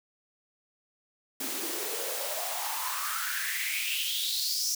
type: noise with high-pass filter sweep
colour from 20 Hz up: white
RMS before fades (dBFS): -32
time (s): 1.4-4.75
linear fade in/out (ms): 5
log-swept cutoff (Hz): 260 to 5800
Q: 6.3
effects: none